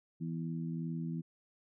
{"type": "harmonic tone", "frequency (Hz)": 82.41, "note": "E2", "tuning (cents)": 0, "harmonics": [2, 3, 4], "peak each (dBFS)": [-36, -42, -47], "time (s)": [0.2, 1.22], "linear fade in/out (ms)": 20, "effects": []}